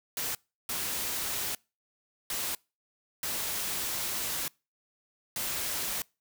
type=noise bursts at uneven times; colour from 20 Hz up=white; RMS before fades=-33 dBFS; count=5; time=0.17-0.35 / 0.69-1.55 / 2.3-2.55 / 3.23-4.48 / 5.36-6.02 s; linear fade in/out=2 ms; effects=noise-tail reverb RT60 0.3 s tail -26 dB re dry